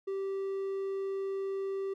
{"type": "tone", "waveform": "triangle", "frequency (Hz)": 389.5, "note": "G4", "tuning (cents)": -11, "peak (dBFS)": -30, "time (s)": [0.07, 1.94], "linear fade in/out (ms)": 10, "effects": []}